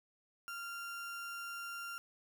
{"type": "tone", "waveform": "35% pulse", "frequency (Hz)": 1388, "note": "F6", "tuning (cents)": -11, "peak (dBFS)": -40, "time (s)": [0.48, 1.98], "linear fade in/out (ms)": 0, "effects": []}